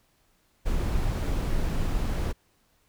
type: noise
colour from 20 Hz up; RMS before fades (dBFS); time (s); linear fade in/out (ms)
brown; -26; 0.65-2.33; 20
effects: pink hiss -67 dBFS RMS until 2.88 s